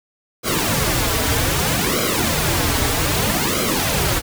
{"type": "noise with flanger", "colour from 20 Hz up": "pink", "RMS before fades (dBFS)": -19, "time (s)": [0.43, 4.22], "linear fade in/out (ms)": 50, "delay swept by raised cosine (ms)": [1.1, 5.7], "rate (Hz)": 0.63, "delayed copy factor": -0.8, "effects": []}